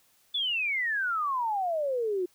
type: exponential sweep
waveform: sine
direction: down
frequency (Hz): 3517 to 349.2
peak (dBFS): -26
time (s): 0.34-2.26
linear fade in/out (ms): 10
effects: white hiss -65 dBFS RMS until 2.34 s